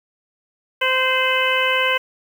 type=harmonic tone with a mistuned harmonic; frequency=518 Hz; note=C5; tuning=17 cents flat; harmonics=1 / 2 / 3 / 4 / 5 / 6; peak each=-23 / -23 / -23 / -23 / -23 / -23 dBFS; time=0.81-1.98 s; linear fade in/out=10 ms; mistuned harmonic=6; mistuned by=-55 cents; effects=7-bit